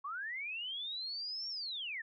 sine linear two-way sweep, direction up then down, 1079 to 5560 to 1710 Hz, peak -38 dBFS, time 0.04-2.02 s, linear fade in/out 10 ms, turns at 1.49 s, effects none

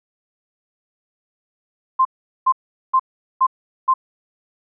sine tone bursts, 1046.5 Hz, C6, in tune, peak -11 dBFS, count 5, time 1.99-3.94 s, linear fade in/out 10 ms, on 62 ms, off 410 ms, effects none

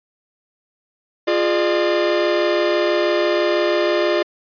45% pulse chord, D diminished, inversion first, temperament equal with one note detuned, 349.2 / 415.3 / 602.1 Hz, F4 / Ab4 / D5, 0 / 0 / +43 cents, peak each -19 / -23 / -19 dBFS, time 1.27-4.23 s, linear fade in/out 10 ms, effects resampled to 11025 Hz

